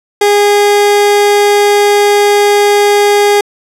30% pulse tone, 410 Hz, G#4, 22 cents flat, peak -3 dBFS, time 0.21-3.41 s, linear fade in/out 5 ms, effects low-pass 12000 Hz 12 dB/octave

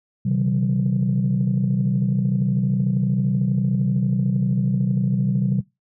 sine tone cluster, 129.6 / 142.5 / 160.5 / 189.9 Hz, C3 / C#3 / E3 / F#3, -16 / +48 / -46 / +45 cents, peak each -20 / -26 / -27 / -20 dBFS, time 0.25-5.61 s, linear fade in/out 10 ms, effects noise-tail reverb RT60 0.2 s tail -21 dB re dry + tanh soft clip ceiling -11 dBFS

